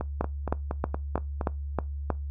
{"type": "two click trains", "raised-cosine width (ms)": 1, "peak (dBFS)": [-16, -11], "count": [7, 7], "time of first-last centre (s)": [[0.01, 1.412], [0.21, 2.103]], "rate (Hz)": [4.28, 3.17], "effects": ["noise-tail reverb RT60 0.2 s tail -21 dB re dry", "added 71 Hz sine -31 dBFS peak until 2.3 s"]}